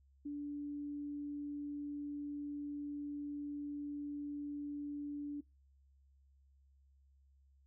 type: tone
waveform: sine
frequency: 290 Hz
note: D4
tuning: 22 cents flat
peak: -39 dBFS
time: 0.25-5.41 s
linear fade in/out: 10 ms
effects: noise-tail reverb RT60 0.2 s tail -22 dB re dry + added 68 Hz sine -65 dBFS peak until 7.66 s